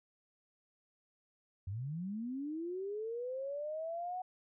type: linear sweep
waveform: sine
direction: up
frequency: 88.4 to 745 Hz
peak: -37 dBFS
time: 1.67-4.22 s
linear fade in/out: 5 ms
effects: none